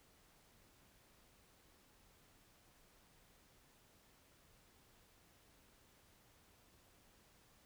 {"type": "silence", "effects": ["pink hiss -69 dBFS RMS until 7.65 s"]}